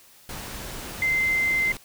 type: tone in noise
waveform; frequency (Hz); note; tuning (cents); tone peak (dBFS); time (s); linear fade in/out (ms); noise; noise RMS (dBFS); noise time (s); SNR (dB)
sine; 2077; C7; -13; -20; 1.02-1.72; 2; pink; -36; 0.29-1.77; +13
effects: white hiss -53 dBFS RMS until 1.84 s